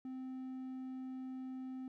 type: tone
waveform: triangle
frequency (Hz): 259.4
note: C4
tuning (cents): -15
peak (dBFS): -40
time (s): 0.05-1.88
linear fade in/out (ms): 2
effects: none